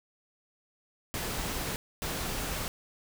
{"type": "noise bursts at uneven times", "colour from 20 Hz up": "pink", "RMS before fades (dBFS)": -34, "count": 2, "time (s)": [[1.14, 1.76], [2.02, 2.68]], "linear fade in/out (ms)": 0, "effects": []}